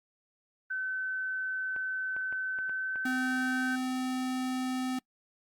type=tone with pitch glide; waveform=sine; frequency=1525 to 1540.9 Hz; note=G6 to G6; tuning=-48 to -30 cents; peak=-31 dBFS; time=0.7-3.76 s; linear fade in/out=10 ms; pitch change=+18 cents; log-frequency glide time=2.54-3.36 s
type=clicks; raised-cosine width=0.5 ms; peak=-31 dBFS; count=6; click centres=1.763 / 2.165 / 2.326 / 2.588 / 2.695 / 2.958 s
type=tone; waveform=square; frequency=256.6 Hz; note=C4; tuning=34 cents flat; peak=-31 dBFS; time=3.05-4.99 s; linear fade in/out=5 ms
effects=noise-tail reverb RT60 0.1 s tail -25 dB re dry + Opus 24 kbps